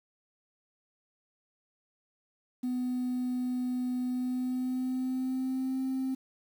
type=tone with pitch glide; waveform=sine; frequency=250.2 to 262.6 Hz; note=B3 to C4; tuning=+23 to +6 cents; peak=-27 dBFS; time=2.63-6.15 s; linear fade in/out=10 ms; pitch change=+83 cents; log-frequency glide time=4.07-5.82 s; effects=tanh soft clip ceiling -27 dBFS + 9-bit